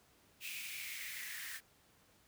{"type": "noise with high-pass filter sweep", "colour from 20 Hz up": "white", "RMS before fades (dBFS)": -45, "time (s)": [0.4, 1.61], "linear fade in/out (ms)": 50, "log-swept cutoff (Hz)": [2600, 1700], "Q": 6, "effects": ["pink hiss -68 dBFS RMS until 2.27 s", "high-pass 60 Hz 12 dB/octave"]}